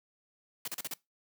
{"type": "noise bursts", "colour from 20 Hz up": "white", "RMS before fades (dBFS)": -37, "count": 5, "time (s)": [0.65, 0.938], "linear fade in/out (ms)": 2, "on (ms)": 28, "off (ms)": 37, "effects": ["noise-tail reverb RT60 0.2 s tail -22 dB re dry", "high-pass 150 Hz 12 dB/octave"]}